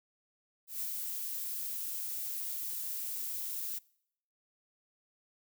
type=noise with ADSR envelope; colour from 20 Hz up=violet; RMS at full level=-36 dBFS; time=0.67-3.79 s; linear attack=140 ms; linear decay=58 ms; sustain=-2 dB; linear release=12 ms; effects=noise-tail reverb RT60 0.7 s tail -24 dB re dry